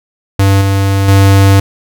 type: tone with level steps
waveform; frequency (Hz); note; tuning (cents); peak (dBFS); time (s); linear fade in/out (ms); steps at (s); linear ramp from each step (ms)
square; 98; G2; 0; -6 / -9 / -4; 0.39-1.6; 5; 0.61 / 1.08; 5
effects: none